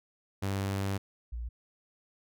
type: tone pair in turn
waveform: sawtooth / sine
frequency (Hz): 98 / 58.71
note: G2 / A#1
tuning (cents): 0 / +13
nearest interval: major sixth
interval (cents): 887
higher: first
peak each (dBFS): -26 / -34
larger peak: first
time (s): 0.42-0.98 / 1.32-1.49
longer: first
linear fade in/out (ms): 10
effects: none